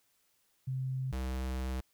sine / square tone pair in turn, 130.81 / 64.58 Hz, C3 / C2, 0 / -22 cents, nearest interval octave, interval 1222 cents, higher first, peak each -32 / -34 dBFS, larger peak first, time 0.67-1.12 / 1.12-1.81 s, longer second, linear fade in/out 10 ms, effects white hiss -73 dBFS RMS until 1.93 s

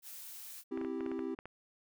blue noise, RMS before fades -48 dBFS, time 0.02-0.64 s, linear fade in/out 50 ms
triangle chord, C major, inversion none, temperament equal, 261.6 / 329.6 / 392 Hz, C4 / E4 / G4, 0 / 0 / 0 cents, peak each -38 dBFS, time 0.71-1.35 s, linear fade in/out 10 ms
clicks, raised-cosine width 0.5 ms, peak -31 dBFS, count 9, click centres 0.775 / 0.814 / 0.848 / 1.007 / 1.063 / 1.116 / 1.192 / 1.389 / 1.456 s
effects none

